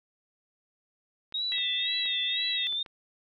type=clicks; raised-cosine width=0.3 ms; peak=-32 dBFS; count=5; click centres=1.324 / 1.583 / 2.057 / 2.726 / 2.862 s
type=tone with vibrato; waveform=sine; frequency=3729 Hz; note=A#7; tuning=in tune; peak=-28 dBFS; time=1.34-2.83 s; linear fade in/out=5 ms; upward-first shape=sine; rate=2 Hz; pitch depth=100 cents each way
type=harmonic tone; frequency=661 Hz; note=E5; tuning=5 cents sharp; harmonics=3 / 4 / 5; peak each=-37 / -36 / -34 dBFS; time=1.52-2.67 s; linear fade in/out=0 ms
effects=none